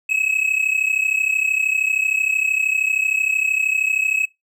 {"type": "tone pair together", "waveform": "triangle", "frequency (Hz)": [2552, 2585], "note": ["D#7", "E7"], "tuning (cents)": [43, -34], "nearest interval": "unison", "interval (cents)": 23, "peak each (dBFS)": -18, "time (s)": [0.09, 4.26], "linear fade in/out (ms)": 10, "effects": ["noise-tail reverb RT60 0.2 s tail -25 dB re dry"]}